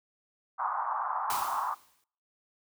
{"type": "band-pass noise", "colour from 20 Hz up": "white", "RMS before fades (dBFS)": -32, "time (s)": [0.58, 1.75], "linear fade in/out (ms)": 20, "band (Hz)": [800, 1200], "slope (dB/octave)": 48}
{"type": "noise with exponential decay", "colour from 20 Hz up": "white", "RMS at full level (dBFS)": -34, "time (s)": [1.3, 2.04], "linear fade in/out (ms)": 1, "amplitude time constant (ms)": 160}
{"effects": ["noise-tail reverb RT60 0.6 s tail -25 dB re dry"]}